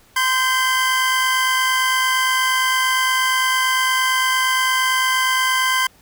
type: tone pair together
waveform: 25% pulse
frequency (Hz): 1029.1 / 1568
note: C6 / G6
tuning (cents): -29 / 0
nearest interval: perfect fifth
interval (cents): 729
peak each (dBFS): -14 / -16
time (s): 0.16-5.87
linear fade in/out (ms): 5
effects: pink hiss -52 dBFS RMS until 6.01 s